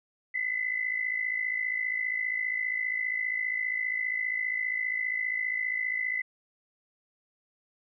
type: tone pair together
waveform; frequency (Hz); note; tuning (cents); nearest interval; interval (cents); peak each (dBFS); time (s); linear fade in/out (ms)
sine; 2006 / 2061; B6 / C7; +26 / -27; unison; 47; -29 / -33; 0.34-6.22; 10
effects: none